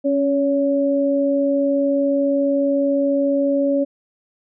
sine tone pair together, 277.2 / 563.1 Hz, C#4 / C#5, 0 / +27 cents, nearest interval octave, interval 1227 cents, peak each -18 dBFS, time 0.04-3.85 s, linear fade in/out 20 ms, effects none

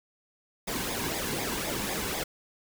pink noise with flanger, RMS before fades -32 dBFS, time 0.67-2.24 s, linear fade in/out 10 ms, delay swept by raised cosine 0.68 to 1.64 ms, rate 4 Hz, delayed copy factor -0.65, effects none

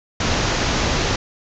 pink low-pass noise, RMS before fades -20 dBFS, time 0.2-1.16 s, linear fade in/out 5 ms, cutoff 6900 Hz, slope 96 dB/octave, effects none

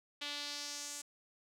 sawtooth tone with band-pass filter sweep, 290.4 Hz, D4, 19 cents flat, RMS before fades -43 dBFS, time 0.21-1.02 s, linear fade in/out 10 ms, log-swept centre 3400 to 7700 Hz, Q 2.3, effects none

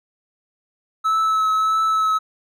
triangle tone with vibrato, 1300 Hz, E6, 24 cents flat, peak -14 dBFS, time 1.04-2.19 s, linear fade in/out 20 ms, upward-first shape triangle, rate 1.6 Hz, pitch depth 18 cents each way, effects none

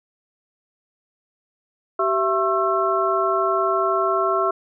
sine tone cluster, 385.5 / 666 / 1084 / 1334 Hz, G4 / E5 / C#6 / E6, -29 / +18 / -39 / +20 cents, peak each -23 dBFS, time 1.99-4.51 s, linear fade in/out 5 ms, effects none

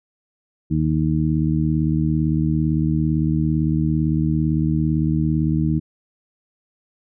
harmonic tone, 77.78 Hz, D#2, in tune, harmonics 1 / 2 / 3 / 4, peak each -25 / -19 / -24 / -23 dBFS, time 0.7-5.8 s, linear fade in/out 20 ms, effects none

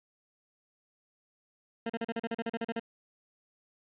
20% pulse tone bursts, 229.2 Hz, A#3, 29 cents flat, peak -26 dBFS, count 13, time 1.86-2.797 s, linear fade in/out 5 ms, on 37 ms, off 38 ms, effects resampled to 8000 Hz + 10-bit

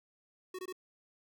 square tone bursts, 370 Hz, F#4, in tune, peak -40 dBFS, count 3, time 0.54-0.726 s, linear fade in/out 5 ms, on 48 ms, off 21 ms, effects none

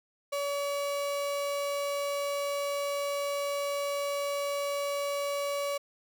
35% pulse tone, 568 Hz, C#5, 42 cents sharp, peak -28 dBFS, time 0.32-5.78 s, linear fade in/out 10 ms, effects none

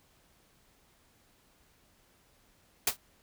white noise with exponential decay, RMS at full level -21 dBFS, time 2.87-2.97 s, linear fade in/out 5 ms, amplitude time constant 21 ms, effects pink hiss -66 dBFS RMS until 3.22 s

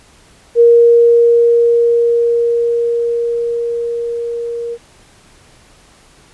sine tone with level ramp, 470 Hz, A#4, 14 cents sharp, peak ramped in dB -3 to -19 dBFS, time 0.55-4.78 s, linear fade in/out 50 ms, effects pink hiss -46 dBFS RMS until 6.33 s + resampled to 24000 Hz

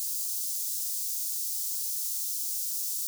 white high-pass noise, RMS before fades -32 dBFS, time 0-3.07 s, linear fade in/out 0 ms, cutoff 5200 Hz, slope 24 dB/octave, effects none

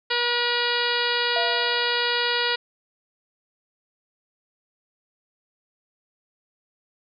harmonic tone, 480.7 Hz, B4, 47 cents flat, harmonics 1 / 2 / 3 / 4 / 5 / 6 / 7 / 8 / 9 / 10, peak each -29 / -30 / -28 / -29 / -33 / -29 / -33 / -30 / -32 / -33 dBFS, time 0.1-2.56 s, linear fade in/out 10 ms
sine tone with exponential decay, 683 Hz, F5, 39 cents flat, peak -23 dBFS, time 1.36-2.28 s, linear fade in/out 2 ms, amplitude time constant 200 ms
effects none

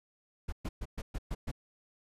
brown noise bursts, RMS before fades -35 dBFS, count 7, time 0.48-1.515 s, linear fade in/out 10 ms, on 45 ms, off 120 ms, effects resampled to 32000 Hz

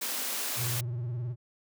white high-pass noise, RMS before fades -33 dBFS, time 0.01-0.81 s, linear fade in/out 10 ms, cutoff 210 Hz, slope 96 dB/octave
triangle tone with vibrato, 120.6 Hz, B2, 41 cents flat, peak -29 dBFS, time 0.56-1.36 s, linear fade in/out 50 ms, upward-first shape sine, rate 19 Hz, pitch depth 100 cents each way
effects none

